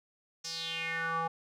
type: tone with band-pass filter sweep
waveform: square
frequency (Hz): 164.81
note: E3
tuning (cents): 0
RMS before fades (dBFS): -35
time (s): 0.44-1.28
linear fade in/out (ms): 10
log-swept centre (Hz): 5700 to 900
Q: 4.8
effects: none